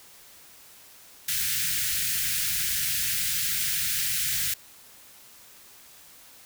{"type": "band-stop noise", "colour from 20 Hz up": "white", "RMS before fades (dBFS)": -27, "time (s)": [1.28, 4.54], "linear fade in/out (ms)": 5, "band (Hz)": [180, 1500], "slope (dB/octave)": 48, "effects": ["white hiss -51 dBFS RMS until 6.45 s"]}